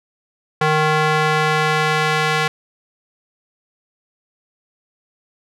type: tone with band-pass filter sweep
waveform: square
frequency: 154.6 Hz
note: D#3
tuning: 11 cents flat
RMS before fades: -17 dBFS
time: 0.61-2.48 s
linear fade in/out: 5 ms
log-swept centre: 1200 to 2000 Hz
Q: 0.79
effects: none